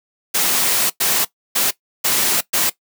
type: noise bursts at uneven times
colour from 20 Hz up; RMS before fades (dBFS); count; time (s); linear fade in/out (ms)
white; -17; 5; 0.34-0.9 / 1-1.25 / 1.55-1.71 / 2.04-2.41 / 2.53-2.7; 10
effects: noise-tail reverb RT60 0.1 s tail -18 dB re dry + high-pass 150 Hz 12 dB/octave